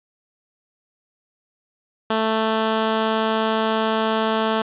10% pulse tone, 220.7 Hz, A3, 5 cents sharp, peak -10 dBFS, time 2.1-4.62 s, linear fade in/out 5 ms, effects resampled to 8000 Hz + 7-bit

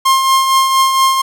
45% pulse tone with tremolo, 1063 Hz, C6, 27 cents sharp, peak -7 dBFS, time 0.05-1.22 s, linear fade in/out 10 ms, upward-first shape triangle, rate 4.3 Hz, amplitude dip 50%, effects none

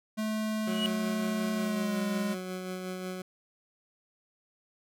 square tone with pitch glide, 216.5 to 206 Hz, A3 to G#3, -28 to -14 cents, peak -30 dBFS, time 0.17-2.35 s, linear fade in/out 20 ms, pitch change -86 cents, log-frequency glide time 1.56-2.02 s
triangle tone with exponential growth, 2915 Hz, F#7, 26 cents flat, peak -24 dBFS, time 0.61-0.86 s, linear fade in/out 0 ms, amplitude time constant 54 ms
20% pulse tone with tremolo, 184.5 Hz, F#3, 5 cents flat, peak -29 dBFS, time 0.67-3.22 s, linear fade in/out 5 ms, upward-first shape sine, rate 5.5 Hz, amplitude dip 30%
effects none

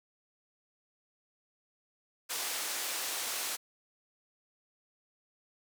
white band-pass noise, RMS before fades -36 dBFS, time 2.29-3.57 s, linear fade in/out 20 ms, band 410 to 11000 Hz, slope 12 dB/octave, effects none

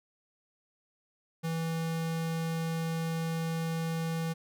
square tone, 163.8 Hz, E3, 11 cents flat, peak -31 dBFS, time 1.43-4.34 s, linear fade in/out 20 ms, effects none

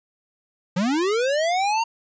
square linear sweep, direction up, 167.9 to 932.3 Hz, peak -20 dBFS, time 0.76-1.84 s, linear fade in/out 10 ms, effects resampled to 16000 Hz

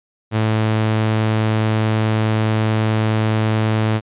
sawtooth tone, 109.4 Hz, A2, 9 cents flat, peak -11 dBFS, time 0.31-4.01 s, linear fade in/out 50 ms, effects resampled to 8000 Hz

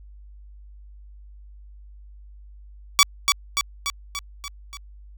10% pulse tone with echo, 1141 Hz, C#6, 50 cents sharp, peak -3 dBFS, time 2.99-3.03 s, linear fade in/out 0 ms, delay 290 ms, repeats 6, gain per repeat -4 dB, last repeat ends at 4.77 s, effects added 50 Hz sine -42 dBFS peak until 5.17 s

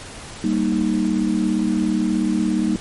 sine chord, Eb major, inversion first, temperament equal, 196 / 233.1 / 311.1 Hz, G3 / Bb3 / Eb4, 0 / 0 / 0 cents, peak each -21 dBFS, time 0.44-2.76 s, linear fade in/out 2 ms, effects pink hiss -36 dBFS RMS until 2.8 s + MP3 48 kbps

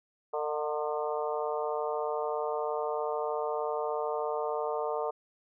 harmonic tone with a mistuned harmonic, 151.1 Hz, D3, 50 cents sharp, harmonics 3 / 4 / 5 / 6 / 7 / 8, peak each -33 / -35 / -37 / -39 / -40 / -41 dBFS, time 0.33-5.11 s, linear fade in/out 10 ms, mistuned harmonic 5, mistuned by -39 cents, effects none

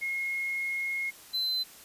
sine / triangle tone pair in turn, 2157 / 4051 Hz, C#7 / B7, -48 / +43 cents, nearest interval major seventh, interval 1091 cents, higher second, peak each -29 / -26 dBFS, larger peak second, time 0.01-1.11 / 1.33-1.64 s, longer first, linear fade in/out 20 ms, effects white hiss -51 dBFS RMS until 1.84 s + resampled to 32000 Hz

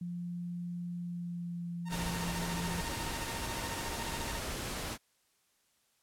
sine tone with pitch glide, 174.61 to 172.01 Hz, F3 to F3, 0 to -26 cents, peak -36 dBFS, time 0.01-2.81 s, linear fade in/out 5 ms, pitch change -26 cents, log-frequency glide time 0.96-1.77 s
sawtooth tone with tremolo, 920 Hz, A#5, 23 cents flat, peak -36 dBFS, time 1.85-4.41 s, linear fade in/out 50 ms, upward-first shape square, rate 14 Hz, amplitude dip 70%
pink noise, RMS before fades -38 dBFS, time 1.89-4.98 s, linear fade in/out 50 ms
effects white hiss -73 dBFS RMS until 6.02 s + low-pass 12000 Hz 12 dB/octave

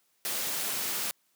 white noise, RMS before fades -32 dBFS, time 0.25-1.11 s, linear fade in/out 0 ms, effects white hiss -71 dBFS RMS until 1.35 s + high-pass 150 Hz 12 dB/octave

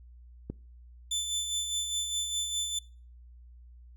click, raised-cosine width 3 ms, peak -22 dBFS, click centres 0.5 s
25% pulse tone with tremolo, 3520 Hz, A7, in tune, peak -24 dBFS, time 1.11-2.79 s, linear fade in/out 5 ms, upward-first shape sine, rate 4.9 Hz, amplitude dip 45%
effects noise-tail reverb RT60 0.4 s tail -24 dB re dry + added 60 Hz sine -49 dBFS peak until 3.96 s

